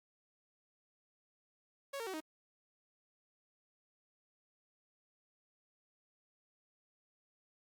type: tone with pitch steps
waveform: sawtooth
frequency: 554.4 / 458.2 / 378.7 / 312.9 Hz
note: C#5 / A#4 / F#4 / D#4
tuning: 0 / -30 / +40 / +10 cents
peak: -36 dBFS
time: 1.93-2.206 s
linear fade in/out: 10 ms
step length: 69 ms
effects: Opus 48 kbps